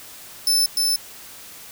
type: tone with echo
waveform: sawtooth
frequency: 5274 Hz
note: E8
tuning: in tune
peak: -13 dBFS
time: 0.47-0.66 s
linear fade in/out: 2 ms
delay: 300 ms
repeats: 1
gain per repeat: -2 dB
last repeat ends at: 0.96 s
effects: white hiss -41 dBFS RMS until 1.71 s